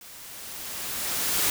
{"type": "noise with level ramp", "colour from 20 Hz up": "white", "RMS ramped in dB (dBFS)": [-46, -23], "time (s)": [0.01, 1.5], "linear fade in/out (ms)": 2, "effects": []}